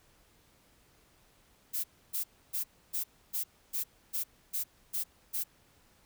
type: noise bursts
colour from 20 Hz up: violet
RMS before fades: -33 dBFS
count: 10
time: 1.73-5.44 s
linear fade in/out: 20 ms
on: 110 ms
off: 290 ms
effects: pink hiss -65 dBFS RMS until 6.05 s